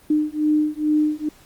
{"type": "beating tone pair", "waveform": "sine", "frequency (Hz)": [302.4, 304.7], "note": ["D#4", "D#4"], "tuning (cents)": [-49, -36], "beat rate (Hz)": 2.3, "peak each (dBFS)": -20, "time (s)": [0.1, 1.29], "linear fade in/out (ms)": 5, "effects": ["pink hiss -51 dBFS RMS until 1.45 s", "Opus 24 kbps"]}